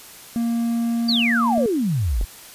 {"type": "tone", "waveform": "triangle", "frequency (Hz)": 233.1, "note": "A#3", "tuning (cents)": 0, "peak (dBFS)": -17, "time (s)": [0.36, 1.66], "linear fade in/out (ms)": 0}
{"type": "exponential sweep", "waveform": "sine", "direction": "down", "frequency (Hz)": [4813, 41.2], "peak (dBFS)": -18, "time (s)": [1.08, 2.25], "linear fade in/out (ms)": 10}
{"type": "clicks", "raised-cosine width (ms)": 2, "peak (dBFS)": -21, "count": 2, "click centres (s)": [1.579, 2.212]}
{"effects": ["white hiss -42 dBFS RMS until 2.54 s", "resampled to 32000 Hz"]}